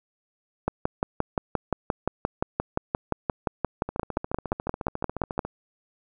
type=two click trains; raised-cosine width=1 ms; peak=-9 / -17 dBFS; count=28 / 23; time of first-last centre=0.68-5.392 / 3.89-5.45 s; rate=5.73 / 14.1 Hz; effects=none